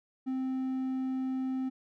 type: tone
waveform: triangle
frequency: 261.1 Hz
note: C4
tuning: 3 cents flat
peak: -28 dBFS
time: 0.26-1.7 s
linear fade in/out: 20 ms
effects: none